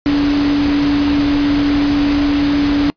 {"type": "tone in noise", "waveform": "sine", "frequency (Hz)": 287.6, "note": "D4", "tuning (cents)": -36, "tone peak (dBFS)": -11, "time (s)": [0.06, 2.9], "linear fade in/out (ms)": 0, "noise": "pink", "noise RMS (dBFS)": -22, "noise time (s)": [0.06, 2.9], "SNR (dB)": 8, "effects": ["noise-tail reverb RT60 0.1 s tail -24 dB re dry", "resampled to 11025 Hz"]}